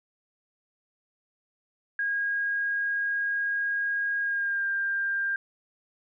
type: tone with pitch glide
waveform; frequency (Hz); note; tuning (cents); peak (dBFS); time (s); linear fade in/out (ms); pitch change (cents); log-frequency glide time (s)
sine; 1634 to 1594.8; G#6 to G6; -29 to +29; -25; 1.99-5.36; 2; -42; 4.21-4.67
effects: none